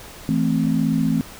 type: chord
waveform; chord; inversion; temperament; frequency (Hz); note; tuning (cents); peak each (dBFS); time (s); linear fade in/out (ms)
sine; A minor; second; equal; 164.81 / 220 / 261.6; E3 / A3 / C4; 0 / 0 / 0; -21; 0.29-1.21; 0
effects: pink hiss -40 dBFS RMS until 1.39 s